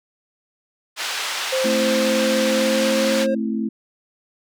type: band-pass noise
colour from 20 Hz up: white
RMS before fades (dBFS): -26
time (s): 0.96-3.27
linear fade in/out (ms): 50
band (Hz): 740 to 4500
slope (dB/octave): 12
type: tone with pitch glide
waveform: triangle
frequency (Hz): 523.3 to 535.2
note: C5 to C5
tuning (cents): 0 to +39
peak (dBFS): -17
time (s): 1.52-3.35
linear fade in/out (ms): 10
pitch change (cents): +39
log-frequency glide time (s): 2.49-3.12
type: chord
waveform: sine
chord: A minor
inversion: none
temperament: just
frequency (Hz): 220 / 264 / 330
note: A3 / C4 / E4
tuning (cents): 0 / +16 / +2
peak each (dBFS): -22 / -27 / -28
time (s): 1.64-3.69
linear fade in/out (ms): 10
effects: none